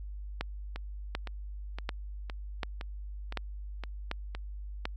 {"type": "two click trains", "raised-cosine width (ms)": 0.3, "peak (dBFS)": [-23, -16], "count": [8, 7], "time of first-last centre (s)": [[0.76, 4.35], [0.41, 4.854]], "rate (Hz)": [1.95, 1.35], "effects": ["added 50 Hz sine -38 dBFS peak until 4.96 s"]}